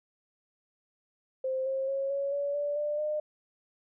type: tone with pitch steps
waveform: sine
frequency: 523.3 / 534.3 / 545.5 / 557 / 568.7 / 580.6 / 592.8 / 605.3 Hz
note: C5 / C5 / C#5 / C#5 / C#5 / D5 / D5 / D#5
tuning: 0 / +36 / -28 / +8 / +44 / -20 / +16 / -48 cents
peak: -28 dBFS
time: 1.44-3.2 s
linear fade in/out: 5 ms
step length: 220 ms
effects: none